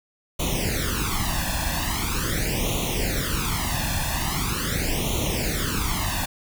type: noise with flanger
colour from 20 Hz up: pink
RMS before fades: -25 dBFS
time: 0.39-6.26 s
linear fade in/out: 10 ms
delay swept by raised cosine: 0.3 to 1.17 ms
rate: 0.42 Hz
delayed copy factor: +0.9
effects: none